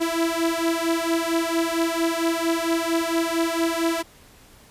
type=beating tone pair; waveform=sawtooth; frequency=329.6 / 334 Hz; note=E4 / E4; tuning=0 / +23 cents; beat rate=4.4 Hz; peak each=-20 dBFS; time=0-4.03 s; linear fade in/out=20 ms; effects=pink hiss -51 dBFS RMS until 4.7 s + resampled to 32000 Hz